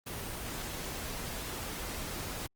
pink noise, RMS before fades -39 dBFS, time 0.06-2.47 s, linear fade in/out 10 ms, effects Opus 24 kbps

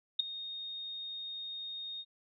sine tone with ADSR envelope, 3704 Hz, A#7, 12 cents flat, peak -22 dBFS, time 0.19-2.05 s, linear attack 8 ms, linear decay 9 ms, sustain -17 dB, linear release 51 ms, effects none

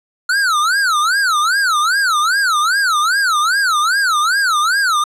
square tone with vibrato, 1396.9 Hz, F6, in tune, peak -13 dBFS, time 0.29-5.04 s, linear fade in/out 5 ms, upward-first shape sine, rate 2.5 Hz, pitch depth 280 cents each way, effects low-pass 10000 Hz 12 dB/octave

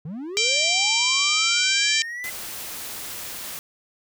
triangle linear sweep, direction up, 140 to 2049 Hz, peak -28 dBFS, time 0.05-2.3 s, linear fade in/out 5 ms
harmonic tone, 784 Hz, G5, in tune, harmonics 3 / 4 / 5 / 6 / 7 / 8 / 9 / 10, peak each -23 / -25 / -28 / -28 / -27 / -31 / -29 / -33 dBFS, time 0.37-2.02 s, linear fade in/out 0 ms
white noise, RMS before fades -34 dBFS, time 2.24-3.59 s, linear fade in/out 0 ms
effects none

